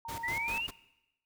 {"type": "tone", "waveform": "sine", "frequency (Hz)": 920, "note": "A#5", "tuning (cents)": -23, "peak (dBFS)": -39, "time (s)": [0.05, 0.6], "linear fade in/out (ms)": 2}
{"type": "noise with tremolo", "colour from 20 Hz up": "pink", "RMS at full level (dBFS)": -42, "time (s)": [0.08, 0.71], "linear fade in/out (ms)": 10, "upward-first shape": "square", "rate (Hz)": 5, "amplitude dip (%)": 80}
{"type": "exponential sweep", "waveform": "sine", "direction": "up", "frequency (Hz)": [1900, 2897], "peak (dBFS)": -32, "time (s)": [0.23, 0.67], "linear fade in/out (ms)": 10}
{"effects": ["noise-tail reverb RT60 0.9 s tail -19 dB re dry"]}